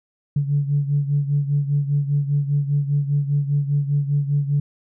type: beating tone pair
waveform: sine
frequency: 142.4 / 147.4 Hz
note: C#3 / D3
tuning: +47 / +7 cents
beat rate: 5 Hz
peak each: -18 / -23 dBFS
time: 0.36-4.6 s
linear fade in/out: 5 ms
effects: tanh soft clip ceiling -10 dBFS